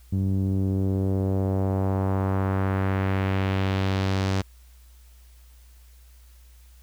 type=tone with low-pass filter sweep; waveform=sawtooth; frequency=96 Hz; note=G2; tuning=36 cents flat; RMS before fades=-24 dBFS; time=0.12-4.42 s; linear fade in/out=10 ms; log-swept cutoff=210 to 5900 Hz; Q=1.3; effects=added 60 Hz sine -48 dBFS peak until 6.82 s + white hiss -60 dBFS RMS until 6.82 s